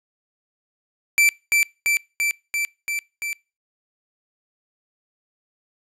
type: tone with echo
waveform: 45% pulse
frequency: 2335 Hz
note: D7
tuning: 11 cents flat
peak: -13 dBFS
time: 1.18-1.29 s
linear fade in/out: 0 ms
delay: 340 ms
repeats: 6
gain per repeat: -2 dB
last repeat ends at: 3.33 s
effects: noise-tail reverb RT60 0.3 s tail -25 dB re dry + resampled to 32000 Hz